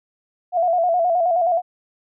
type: tone with vibrato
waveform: sine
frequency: 694 Hz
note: F5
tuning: 11 cents flat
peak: -15 dBFS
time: 0.52-1.62 s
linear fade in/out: 50 ms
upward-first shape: square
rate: 9.5 Hz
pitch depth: 68 cents each way
effects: none